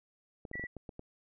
clicks, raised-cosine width 2 ms, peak -30 dBFS, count 8, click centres 0.452 / 0.514 / 0.555 / 0.596 / 0.639 / 0.767 / 0.892 / 0.994 s
sine tone, 1953 Hz, B6, 20 cents flat, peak -38 dBFS, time 0.53-0.67 s, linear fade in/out 10 ms
effects none

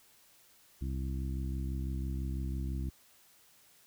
harmonic tone, 66 Hz, C2, 16 cents sharp, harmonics 1 / 2 / 3 / 4 / 5, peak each -34 / -40 / -44 / -46 / -48 dBFS, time 0.81-2.9 s, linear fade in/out 10 ms, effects white hiss -63 dBFS RMS until 3.86 s

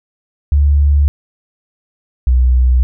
sine tone pair in turn, 72 / 62.65 Hz, D2 / B1, -34 / +25 cents, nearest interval major second, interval 241 cents, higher first, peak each -7 dBFS, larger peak neither, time 0.52-1.08 / 2.27-2.83 s, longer neither, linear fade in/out 0 ms, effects none

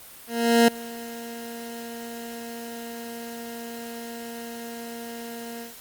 20% pulse tone with ADSR envelope, 233.1 Hz, A#3, in tune, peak -8 dBFS, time 0.27-5.75 s, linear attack 410 ms, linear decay 5 ms, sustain -22 dB, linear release 140 ms, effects white hiss -45 dBFS RMS until 5.8 s + Opus 32 kbps

